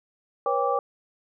sine tone cluster, 486.6 / 547 / 797 / 1165 Hz, B4 / C#5 / G5 / D6, -26 / -23 / +28 / -14 cents, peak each -27 dBFS, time 0.46-0.79 s, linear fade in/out 2 ms, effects none

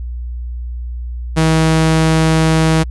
sawtooth tone, 160 Hz, D#3, 49 cents sharp, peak -6 dBFS, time 1.36-2.84 s, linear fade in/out 20 ms, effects added 60 Hz sine -21 dBFS peak until 2.9 s + resampled to 24000 Hz

